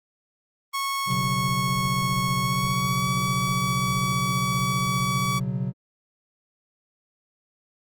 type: tone with pitch glide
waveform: sawtooth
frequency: 1100 to 1139.4 Hz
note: C#6 to C#6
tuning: -14 to +47 cents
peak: -21 dBFS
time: 0.73-5.4 s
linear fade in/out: 20 ms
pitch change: +61 cents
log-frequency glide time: 2.42-3.08 s
type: chord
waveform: triangle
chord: B suspended second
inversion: none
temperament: equal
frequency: 123.47 / 138.59 / 185 Hz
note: B2 / C#3 / F#3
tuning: 0 / 0 / 0 cents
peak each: -27 dBFS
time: 1.06-5.73 s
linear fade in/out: 50 ms
effects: Opus 24 kbps